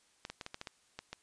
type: clicks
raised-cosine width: 0.2 ms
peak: -24 dBFS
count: 9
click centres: 0.251 / 0.3 / 0.412 / 0.464 / 0.544 / 0.614 / 0.672 / 0.99 / 1.13 s
effects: white hiss -69 dBFS RMS until 1.22 s + resampled to 22050 Hz

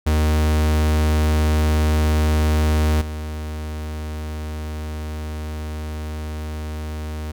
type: tone with level steps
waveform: 45% pulse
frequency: 76.9 Hz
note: D#2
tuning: 20 cents flat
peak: -15 / -26 dBFS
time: 0.06-7.32 s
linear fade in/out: 10 ms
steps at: 3.01 s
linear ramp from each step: 5 ms
effects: none

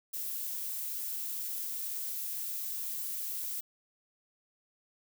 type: noise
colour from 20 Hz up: violet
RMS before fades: -37 dBFS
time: 0.13-3.61 s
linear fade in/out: 10 ms
effects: none

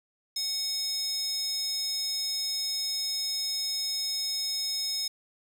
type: tone with high-pass filter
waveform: square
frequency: 740 Hz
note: F#5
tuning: in tune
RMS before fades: -31 dBFS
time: 0.36-5.08 s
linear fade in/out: 5 ms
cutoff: 4900 Hz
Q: 6.2
effects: none

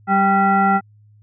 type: tone with frequency modulation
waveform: sine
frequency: 784 Hz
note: G5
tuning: in tune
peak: -12 dBFS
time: 0.07-0.81 s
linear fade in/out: 50 ms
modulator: 589 Hz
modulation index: 1.2
effects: added 105 Hz sine -47 dBFS peak until 1.22 s

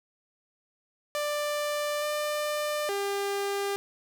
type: tone with pitch steps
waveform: sawtooth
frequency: 591 / 597 / 399.9 Hz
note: D5 / D5 / G4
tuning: +11 / +28 / +35 cents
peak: -24 dBFS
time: 1.15-3.76 s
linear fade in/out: 0 ms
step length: 870 ms
effects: none

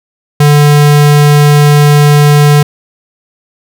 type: tone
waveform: square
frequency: 146.83 Hz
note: D3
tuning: in tune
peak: -3 dBFS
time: 0.4-2.63 s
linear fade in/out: 5 ms
effects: none

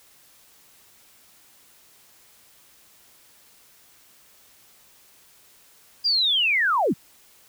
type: linear sweep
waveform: sine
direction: down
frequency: 4891 to 116.54 Hz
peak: -18 dBFS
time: 6.04-6.94 s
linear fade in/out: 20 ms
effects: white hiss -55 dBFS RMS until 7.48 s

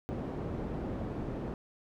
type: low-pass noise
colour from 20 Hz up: white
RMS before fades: -37 dBFS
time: 0.09-1.54 s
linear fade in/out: 0 ms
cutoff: 370 Hz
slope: 12 dB/octave
effects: none

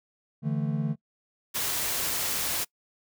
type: chord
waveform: triangle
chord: D suspended second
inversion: none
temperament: just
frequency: 146.83 / 165.19 / 220.2 Hz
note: D3 / E3 / A3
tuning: 0 / +4 / +2 cents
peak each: -26 / -30 / -29 dBFS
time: 0.42-0.96 s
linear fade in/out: 50 ms
type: noise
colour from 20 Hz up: white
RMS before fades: -29 dBFS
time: 1.54-2.65 s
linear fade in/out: 20 ms
effects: noise-tail reverb RT60 0.1 s tail -25 dB re dry

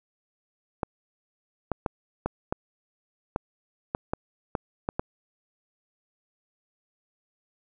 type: clicks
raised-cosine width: 1 ms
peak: -12 dBFS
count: 11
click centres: 0.832 / 1.717 / 1.862 / 2.26 / 2.525 / 3.361 / 3.949 / 4.135 / 4.552 / 4.889 / 4.995 s
effects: none

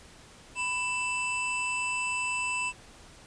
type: tone pair together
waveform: square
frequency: 994 / 2652 Hz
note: B5 / E7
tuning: +11 / +10 cents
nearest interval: octave + perfect fourth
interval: 1699 cents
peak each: -35 / -30 dBFS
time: 0.55-2.73 s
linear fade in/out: 50 ms
effects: pink hiss -52 dBFS RMS until 3.26 s + resampled to 22050 Hz

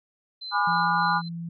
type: tone with tremolo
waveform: sine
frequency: 4072 Hz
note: C8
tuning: 48 cents flat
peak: -33 dBFS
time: 0.41-1.29 s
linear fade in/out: 10 ms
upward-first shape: sine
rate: 3.4 Hz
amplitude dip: 65%
type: chord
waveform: sine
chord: G# diminished seventh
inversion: none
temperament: just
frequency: 830.6 / 996.7 / 1196.1 / 1435.3 Hz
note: G#5 / B5 / D6 / F6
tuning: 0 / +16 / +31 / +47 cents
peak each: -26 dBFS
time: 0.51-1.22 s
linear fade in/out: 50 ms
type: tone with pitch glide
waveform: sine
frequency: 170.9 to 168.55 Hz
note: F3 to E3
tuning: -37 to +39 cents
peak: -31 dBFS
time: 0.67-1.49 s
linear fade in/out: 5 ms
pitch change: -24 cents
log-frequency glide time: 1.14-1.24 s
effects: none

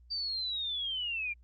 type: linear sweep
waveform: sine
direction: down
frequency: 4675 to 2349 Hz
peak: -32 dBFS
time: 0.1-1.34 s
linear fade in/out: 20 ms
effects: added 60 Hz sine -55 dBFS peak until 1.43 s + Opus 32 kbps

